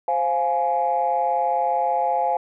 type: chord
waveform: sine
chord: F minor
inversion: second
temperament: just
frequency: 523.8 / 698.5 / 838.1 Hz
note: C5 / F5 / Ab5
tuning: +2 / 0 / +16 cents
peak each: -25 / -22 / -21 dBFS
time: 0.08-2.37 s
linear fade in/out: 2 ms
effects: tanh soft clip ceiling -11 dBFS